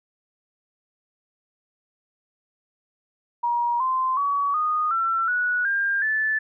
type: tone with pitch steps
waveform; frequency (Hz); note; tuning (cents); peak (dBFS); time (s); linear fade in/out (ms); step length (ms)
sine; 952 / 1038.2 / 1132.1 / 1234.6 / 1346.3 / 1468.2 / 1601.1 / 1746; A#5 / C6 / C#6 / D#6 / E6 / F#6 / G6 / A6; +36 / -14 / +36 / -14 / +36 / -14 / +36 / -14; -20; 3.43-6.39; 10; 370
effects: none